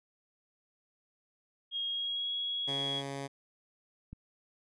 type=tone with pitch glide; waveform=sine; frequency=3264 to 3329 Hz; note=G#7 to G#7; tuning=-31 to +3 cents; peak=-32 dBFS; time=1.71-3.03 s; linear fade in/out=50 ms; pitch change=+34 cents; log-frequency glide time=1.88-2.31 s
type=tone; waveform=10% pulse; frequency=138.59 Hz; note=C#3; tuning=in tune; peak=-29 dBFS; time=2.67-3.28 s; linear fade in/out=20 ms
type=click; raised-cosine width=5 ms; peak=-32 dBFS; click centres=4.13 s
effects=resampled to 24000 Hz